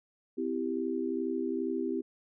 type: chord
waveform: sine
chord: C major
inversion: none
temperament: equal with one note detuned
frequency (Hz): 257.4 / 329.6 / 392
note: C4 / E4 / G4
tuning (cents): -28 / 0 / 0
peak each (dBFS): -34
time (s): 0.37-2.02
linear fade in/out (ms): 20
effects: none